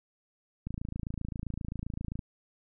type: click train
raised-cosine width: 5 ms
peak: -23 dBFS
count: 43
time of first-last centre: 0.67-2.192 s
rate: 27.6 Hz
effects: none